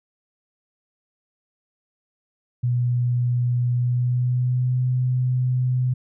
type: tone with pitch glide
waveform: sine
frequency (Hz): 122.4 to 126.57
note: B2 to B2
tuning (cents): -15 to +43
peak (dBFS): -18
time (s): 2.63-5.94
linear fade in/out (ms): 10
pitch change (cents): +58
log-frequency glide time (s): 3.75-4.82
effects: none